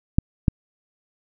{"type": "clicks", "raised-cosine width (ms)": 5, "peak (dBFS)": -3, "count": 2, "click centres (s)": [0.185, 0.482], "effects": []}